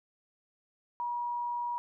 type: tone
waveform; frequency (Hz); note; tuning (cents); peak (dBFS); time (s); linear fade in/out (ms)
sine; 960; B5; -49; -31; 1-1.78; 0
effects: none